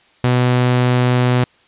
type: tone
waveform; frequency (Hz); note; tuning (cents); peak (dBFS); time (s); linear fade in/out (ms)
sawtooth; 124.4; B2; +13; -8; 0.24-1.44; 0
effects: white hiss -53 dBFS RMS until 1.67 s + resampled to 8000 Hz